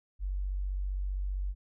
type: tone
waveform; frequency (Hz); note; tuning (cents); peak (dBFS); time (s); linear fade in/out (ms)
sine; 47.63; G1; -49; -30; 0.19-1.55; 50
effects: none